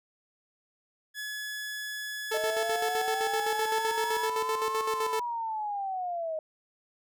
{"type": "tone", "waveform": "sawtooth", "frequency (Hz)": 1700, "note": "G#6", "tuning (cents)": 40, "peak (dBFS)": -31, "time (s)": [1.14, 4.3], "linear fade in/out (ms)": 50}
{"type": "tone with tremolo", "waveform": "sawtooth", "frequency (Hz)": 440.8, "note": "A4", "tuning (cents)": 3, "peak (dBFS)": -24, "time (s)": [2.31, 5.2], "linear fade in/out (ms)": 10, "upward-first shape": "square", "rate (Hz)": 7.8, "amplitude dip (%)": 60}
{"type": "linear two-way sweep", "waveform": "sine", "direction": "up then down", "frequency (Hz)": [620, 1085, 620], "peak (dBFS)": -30, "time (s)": [2.34, 6.39], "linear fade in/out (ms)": 2, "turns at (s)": 4.83}
{"effects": []}